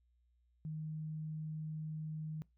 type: tone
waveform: sine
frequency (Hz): 155.56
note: D#3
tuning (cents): 0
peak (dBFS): -39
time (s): 0.65-2.42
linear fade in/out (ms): 0
effects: noise-tail reverb RT60 0.2 s tail -22 dB re dry + added 60 Hz sine -70 dBFS peak until 2.57 s